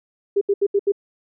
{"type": "tone bursts", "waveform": "sine", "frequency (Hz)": 401.5, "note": "G4", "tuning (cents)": 41, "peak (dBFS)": -14, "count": 5, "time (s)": [0.36, 0.921], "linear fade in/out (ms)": 10, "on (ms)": 53, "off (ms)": 74, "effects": []}